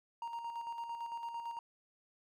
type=tone with tremolo; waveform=triangle; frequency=932.3 Hz; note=A#5; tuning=in tune; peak=-36 dBFS; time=0.22-1.59 s; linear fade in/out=2 ms; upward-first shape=square; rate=8.9 Hz; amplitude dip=45%; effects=none